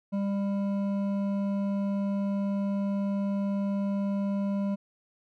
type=tone with hard clipping; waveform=sine; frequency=199.1 Hz; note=G3; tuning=27 cents sharp; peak=-28 dBFS; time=0.12-4.76 s; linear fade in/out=20 ms; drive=9 dB; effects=none